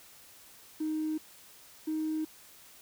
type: tone pair in turn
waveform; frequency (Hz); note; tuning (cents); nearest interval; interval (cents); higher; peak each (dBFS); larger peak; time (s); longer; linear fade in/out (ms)
triangle; 311.1 / 312.7; D#4 / D#4; 0 / +9; unison; 9; second; -26; neither; 0.8-1.18 / 1.87-2.25; neither; 10
effects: tanh soft clip ceiling -27 dBFS + white hiss -55 dBFS RMS until 2.81 s